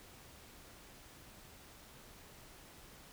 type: silence
effects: pink hiss -57 dBFS RMS until 3.12 s